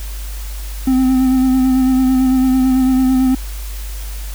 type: tone with vibrato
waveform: triangle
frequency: 259.3 Hz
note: C4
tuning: 15 cents flat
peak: -8 dBFS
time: 0.87-3.35 s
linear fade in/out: 5 ms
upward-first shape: sine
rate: 9 Hz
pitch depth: 25 cents each way
effects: added 50 Hz sine -23 dBFS peak until 4.34 s + white hiss -35 dBFS RMS until 4.34 s